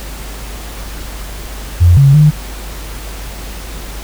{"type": "tone with pitch steps", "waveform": "sine", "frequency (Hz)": [87.2, 138.3, 150.7], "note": ["F2", "C#3", "D3"], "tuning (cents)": [-2, -4, 45], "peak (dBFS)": -3, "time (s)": [1.8, 2.31], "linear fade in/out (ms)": 20, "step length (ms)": 170, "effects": ["added 50 Hz sine -25 dBFS peak until 4.03 s", "pink hiss -30 dBFS RMS until 4.03 s"]}